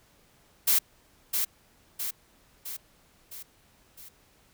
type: noise with echo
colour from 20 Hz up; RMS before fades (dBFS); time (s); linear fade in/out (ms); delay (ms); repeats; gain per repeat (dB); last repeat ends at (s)
blue; -22; 0.67-0.79; 10; 660; 5; -5; 4.09
effects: pink hiss -62 dBFS RMS until 4.53 s